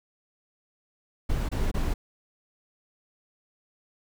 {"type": "noise bursts", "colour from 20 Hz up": "brown", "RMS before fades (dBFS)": -26, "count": 3, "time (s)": [1.29, 1.94], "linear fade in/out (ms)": 10, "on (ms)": 200, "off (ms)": 25, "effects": []}